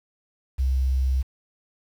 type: tone with quantisation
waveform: sine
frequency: 65.41 Hz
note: C2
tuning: in tune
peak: -19 dBFS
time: 0.58-1.23 s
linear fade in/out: 20 ms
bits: 8
effects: none